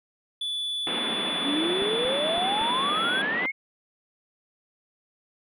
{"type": "tone with pitch glide", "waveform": "triangle", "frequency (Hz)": [3459, 3384], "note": ["A7", "G#7"], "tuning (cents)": [-30, 32], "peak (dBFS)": -26, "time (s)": [0.41, 3.22], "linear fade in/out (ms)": 5, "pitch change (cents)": -38, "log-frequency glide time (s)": [2.82, 2.97]}
{"type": "band-pass noise", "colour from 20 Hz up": "pink", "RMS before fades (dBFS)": -32, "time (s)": [0.87, 3.46], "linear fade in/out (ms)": 0, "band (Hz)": [180, 3300], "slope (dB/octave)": 48}
{"type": "exponential sweep", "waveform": "sine", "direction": "up", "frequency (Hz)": [269.9, 2217], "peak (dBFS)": -25, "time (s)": [1.44, 3.52], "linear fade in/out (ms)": 20}
{"type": "clicks", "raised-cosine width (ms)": 3, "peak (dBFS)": -29, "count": 4, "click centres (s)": [1.822, 2.052, 2.38, 2.614]}
{"effects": []}